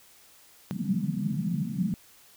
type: band-pass noise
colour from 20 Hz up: pink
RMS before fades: -29 dBFS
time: 0.71-1.94 s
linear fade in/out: 0 ms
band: 150 to 220 Hz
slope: 48 dB/octave
effects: white hiss -56 dBFS RMS until 2.36 s